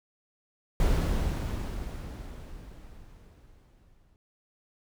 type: noise with exponential decay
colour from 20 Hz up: brown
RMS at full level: -23 dBFS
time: 0.8-4.16 s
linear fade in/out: 1 ms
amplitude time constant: 730 ms
effects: none